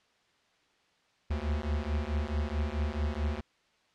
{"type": "beating tone pair", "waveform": "square", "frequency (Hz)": [72, 76.6], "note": ["D2", "D#2"], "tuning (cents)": [-34, -27], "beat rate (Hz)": 4.6, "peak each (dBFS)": [-33, -33], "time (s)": [1.3, 3.41], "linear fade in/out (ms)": 10, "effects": ["white hiss -68 dBFS RMS until 3.94 s", "low-pass 4000 Hz 12 dB/octave"]}